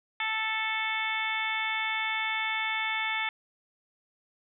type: harmonic tone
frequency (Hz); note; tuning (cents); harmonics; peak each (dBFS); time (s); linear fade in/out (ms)
440; A4; 0; 2 / 3 / 4 / 5 / 6 / 7 / 8; -35 / -38 / -35 / -31 / -39 / -43 / -37; 0.2-3.29; 2
effects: none

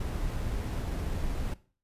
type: noise with sample-and-hold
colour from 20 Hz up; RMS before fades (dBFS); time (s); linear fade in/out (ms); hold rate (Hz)
brown; -32; 0-1.54; 5; 11025
effects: noise-tail reverb RT60 0.4 s tail -18 dB re dry + resampled to 32000 Hz

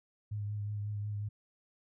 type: tone with vibrato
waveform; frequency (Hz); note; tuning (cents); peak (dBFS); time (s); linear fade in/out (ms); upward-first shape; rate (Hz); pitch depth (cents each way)
sine; 103.83; G#2; 0; -34; 0.31-1.29; 10; triangle; 5.5; 28
effects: none

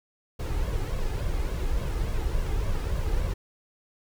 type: noise with flanger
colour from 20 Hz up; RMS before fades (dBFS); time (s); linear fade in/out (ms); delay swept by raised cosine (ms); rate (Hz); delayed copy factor
brown; -27; 0.39-3.34; 10; 1.8 to 2.45; 3.5; +0.55
effects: none

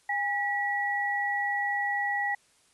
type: tone pair together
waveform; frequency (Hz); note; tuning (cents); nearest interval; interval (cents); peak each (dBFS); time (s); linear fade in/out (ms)
sine; 813.2 / 1936; G#5 / B6; -37 / -35; octave + minor third; 1502; -30 / -28; 0.09-2.35; 5
effects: white hiss -64 dBFS RMS until 2.73 s + resampled to 24000 Hz

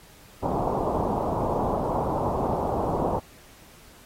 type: low-pass noise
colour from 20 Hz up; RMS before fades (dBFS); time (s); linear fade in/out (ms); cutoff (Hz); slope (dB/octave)
white; -26; 0.42-3.2; 20; 990; 48
effects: pink hiss -52 dBFS RMS until 4.05 s + AAC 48 kbps

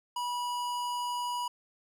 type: tone with hard clipping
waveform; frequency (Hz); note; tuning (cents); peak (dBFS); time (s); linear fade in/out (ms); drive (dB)
sine; 974; B5; -24; -33; 0.16-1.48; 5; 18
effects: none

